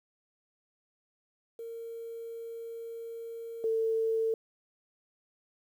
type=tone pair in turn; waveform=sine; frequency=460 / 447.9 Hz; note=A#4 / A4; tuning=-23 / +31 cents; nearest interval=unison; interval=46 cents; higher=first; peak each=-38 / -26 dBFS; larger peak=second; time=1.59-3.64 / 3.64-4.34 s; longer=first; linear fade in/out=2 ms; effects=10-bit